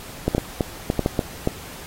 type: clicks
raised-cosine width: 2 ms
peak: -5 dBFS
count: 9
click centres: 0.28 / 0.349 / 0.381 / 0.608 / 0.901 / 0.993 / 1.061 / 1.192 / 1.474 s
effects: pink hiss -39 dBFS RMS until 1.86 s + AAC 48 kbps